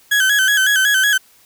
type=tone with vibrato; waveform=35% pulse; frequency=1600 Hz; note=G6; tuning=35 cents sharp; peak=-10 dBFS; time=0.11-1.18 s; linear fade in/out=10 ms; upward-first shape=square; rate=5.4 Hz; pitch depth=72 cents each way; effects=white hiss -51 dBFS RMS until 1.45 s